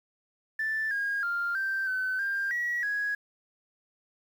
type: tone with pitch steps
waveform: sine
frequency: 1762 / 1630 / 1397 / 1566 / 1519 / 1594 / 1921 / 1663 Hz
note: A6 / G#6 / F6 / G6 / F#6 / G6 / B6 / G#6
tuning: +2 / -33 / 0 / -2 / +45 / +28 / -48 / +2 cents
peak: -26 dBFS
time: 0.59-3.15 s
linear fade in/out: 5 ms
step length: 320 ms
effects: tanh soft clip ceiling -23 dBFS + 9-bit